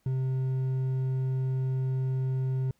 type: tone with hard clipping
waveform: triangle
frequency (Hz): 130.81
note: C3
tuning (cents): 0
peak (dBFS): -27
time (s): 0.06-2.71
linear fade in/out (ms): 2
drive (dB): 7
effects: pink hiss -71 dBFS RMS until 2.79 s